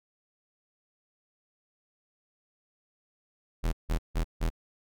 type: tone bursts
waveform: 45% pulse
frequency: 41.2 Hz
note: E1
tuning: in tune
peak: -25 dBFS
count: 4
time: 3.63-4.502 s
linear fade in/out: 20 ms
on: 98 ms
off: 160 ms
effects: none